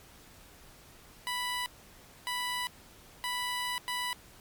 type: tone bursts at uneven times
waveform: 15% pulse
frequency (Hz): 987.8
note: B5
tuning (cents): 0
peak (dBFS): -25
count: 4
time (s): 1.27-1.66 / 2.27-2.67 / 3.24-3.78 / 3.88-4.13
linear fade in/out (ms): 0
effects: pink hiss -55 dBFS RMS until 4.4 s + MP3 96 kbps